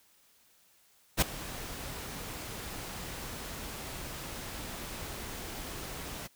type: noise with ADSR envelope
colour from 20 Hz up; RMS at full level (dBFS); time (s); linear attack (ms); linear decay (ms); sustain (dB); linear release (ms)
pink; -22; 1.17-6.28; 48; 9; -19; 19
effects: white hiss -65 dBFS RMS until 6.35 s